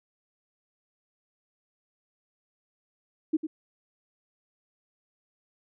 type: tone with echo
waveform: sine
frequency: 314.2 Hz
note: D#4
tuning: 17 cents sharp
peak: -20 dBFS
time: 3.33-3.37 s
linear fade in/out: 10 ms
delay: 100 ms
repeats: 1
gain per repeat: -9 dB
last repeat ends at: 3.47 s
effects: none